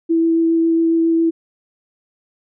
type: tone with vibrato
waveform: sine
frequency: 329.6 Hz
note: E4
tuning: in tune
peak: -12 dBFS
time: 0.09-1.31 s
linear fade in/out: 20 ms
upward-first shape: sine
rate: 7.3 Hz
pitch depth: 8 cents each way
effects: none